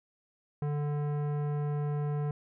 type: tone with tanh clipping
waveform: sine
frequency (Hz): 146.83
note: D3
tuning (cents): 0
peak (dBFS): -31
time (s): 0.62-2.31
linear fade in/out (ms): 2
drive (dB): 16
effects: none